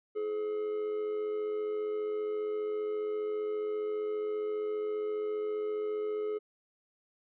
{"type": "tone with amplitude modulation", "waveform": "triangle", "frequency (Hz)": 424.2, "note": "G#4", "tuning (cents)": 37, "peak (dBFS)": -27, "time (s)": [0.15, 6.39], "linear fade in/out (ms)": 20, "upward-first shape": "sine", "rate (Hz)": 94.9, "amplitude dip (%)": 45, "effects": ["resampled to 8000 Hz"]}